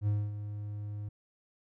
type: tone with ADSR envelope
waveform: triangle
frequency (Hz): 103.83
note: G#2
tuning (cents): 0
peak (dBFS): -23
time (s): 0.01-1.09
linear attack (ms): 62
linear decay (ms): 240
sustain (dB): -11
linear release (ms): 7
effects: none